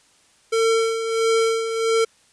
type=tone with tremolo; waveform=square; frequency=451.7 Hz; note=A4; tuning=45 cents sharp; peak=-16 dBFS; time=0.52-2.05 s; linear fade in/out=10 ms; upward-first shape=sine; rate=1.5 Hz; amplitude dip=60%; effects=white hiss -57 dBFS RMS until 2.32 s + resampled to 22050 Hz